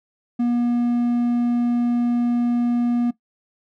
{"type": "tone", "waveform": "triangle", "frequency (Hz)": 240, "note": "B3", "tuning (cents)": -49, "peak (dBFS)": -15, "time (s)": [0.39, 3.11], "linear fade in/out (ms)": 10, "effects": ["noise-tail reverb RT60 0.1 s tail -17 dB re dry"]}